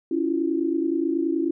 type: tone cluster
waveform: sine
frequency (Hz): 279 / 330.8 / 360.2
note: C#4 / E4 / F#4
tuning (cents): +11 / +6 / -46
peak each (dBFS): -26 / -23 / -29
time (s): 0.11-1.51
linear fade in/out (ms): 5
effects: none